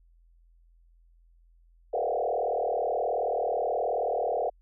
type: tone with frequency modulation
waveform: sine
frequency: 596 Hz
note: D5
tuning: 25 cents sharp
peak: -25 dBFS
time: 1.93-4.5 s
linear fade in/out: 10 ms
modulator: 38.7 Hz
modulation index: 4.1
effects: added 42 Hz sine -57 dBFS peak until 4.61 s